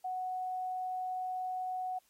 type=tone; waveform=sine; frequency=740 Hz; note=F#5; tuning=in tune; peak=-34 dBFS; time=0.04-1.99 s; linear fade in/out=10 ms; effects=white hiss -71 dBFS RMS until 2.09 s + AAC 48 kbps